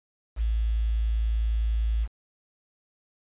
sine tone with quantisation, 55.3 Hz, A1, 9 cents sharp, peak -22 dBFS, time 0.36-2.08 s, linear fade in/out 50 ms, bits 8, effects resampled to 8000 Hz

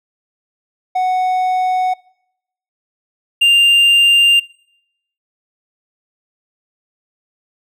triangle tone pair in turn, 740 / 2794 Hz, F#5 / F7, 0 / 0 cents, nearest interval octave + major seventh, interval 2300 cents, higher second, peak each -11 / -6 dBFS, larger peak second, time 0.95-1.94 / 3.41-4.4 s, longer neither, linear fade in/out 10 ms, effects noise-tail reverb RT60 0.8 s tail -24 dB re dry

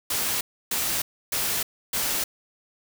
white noise bursts, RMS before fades -26 dBFS, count 4, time 0.1-2.24 s, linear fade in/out 5 ms, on 310 ms, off 300 ms, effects none

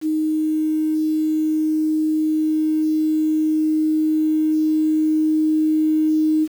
sine tone with level ramp, 311.1 Hz, D#4, in tune, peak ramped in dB -17 to -14 dBFS, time 0.01-6.48 s, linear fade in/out 50 ms, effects 7-bit

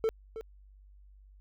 triangle tone with echo, 445.1 Hz, A4, 20 cents sharp, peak -23 dBFS, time 0.04-0.09 s, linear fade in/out 0 ms, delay 320 ms, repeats 1, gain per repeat -12 dB, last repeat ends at 0.41 s, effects added 49 Hz sine -53 dBFS peak until 1.4 s

